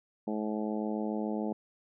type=harmonic tone; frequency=107.1 Hz; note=A2; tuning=46 cents flat; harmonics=2 / 3 / 4 / 5 / 6 / 7 / 8; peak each=-33 / -37 / -39 / -41 / -43 / -44 / -45 dBFS; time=0.27-1.53 s; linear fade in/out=5 ms; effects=none